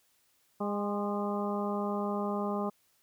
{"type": "harmonic tone with a mistuned harmonic", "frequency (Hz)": 204, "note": "G#3", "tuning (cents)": -31, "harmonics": [1, 2, 3, 4, 5, 6], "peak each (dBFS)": [-33, -36, -38, -39, -40, -41], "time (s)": [0.6, 2.7], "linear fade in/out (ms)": 10, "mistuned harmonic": 5, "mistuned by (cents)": 43, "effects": ["white hiss -70 dBFS RMS until 3.02 s"]}